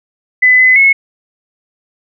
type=tone with pitch steps; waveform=sine; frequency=2008 / 2024 / 2186 Hz; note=B6 / B6 / C#7; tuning=+28 / +42 / -25 cents; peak=-4 dBFS; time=0.42-0.93 s; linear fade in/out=10 ms; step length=170 ms; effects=none